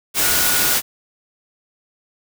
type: tone in noise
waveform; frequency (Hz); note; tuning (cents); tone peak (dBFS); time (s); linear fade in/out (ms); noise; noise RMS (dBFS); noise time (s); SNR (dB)
sine; 1453; F#6; -32; -26; 0.2-0.78; 50; white; -17; 0.14-0.82; -12
effects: none